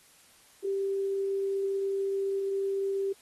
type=tone; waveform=sine; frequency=392 Hz; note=G4; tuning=in tune; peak=-27 dBFS; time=0.64-3.13 s; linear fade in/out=10 ms; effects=white hiss -59 dBFS RMS until 3.21 s + AAC 32 kbps